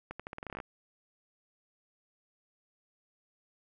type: accelerating click train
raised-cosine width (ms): 0.5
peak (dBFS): -25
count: 13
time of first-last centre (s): 0.11-0.602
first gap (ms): 86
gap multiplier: 0.85
effects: none